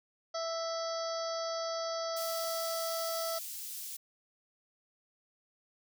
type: harmonic tone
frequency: 659.3 Hz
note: E5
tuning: in tune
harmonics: 1 / 2 / 3 / 5 / 6 / 7 / 8 / 9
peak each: -35 / -40 / -51 / -51 / -53 / -44 / -46 / -48 dBFS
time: 0.34-3.39 s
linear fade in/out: 10 ms
type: high-pass noise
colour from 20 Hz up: white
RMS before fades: -42 dBFS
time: 2.16-3.97 s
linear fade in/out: 10 ms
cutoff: 4500 Hz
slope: 12 dB/octave
effects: none